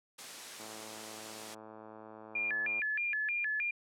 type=noise; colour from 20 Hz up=white; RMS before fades=-45 dBFS; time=0.18-1.55 s; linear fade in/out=10 ms
type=click train; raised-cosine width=1 ms; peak=-35 dBFS; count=240; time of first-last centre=0.6-2.793 s; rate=109 Hz
type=tone with vibrato; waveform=sine; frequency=2033 Hz; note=B6; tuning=50 cents sharp; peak=-31 dBFS; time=2.35-3.71 s; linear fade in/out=5 ms; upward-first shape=square; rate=3.2 Hz; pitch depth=290 cents each way
effects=high-pass 200 Hz 12 dB/octave + low-pass 9000 Hz 12 dB/octave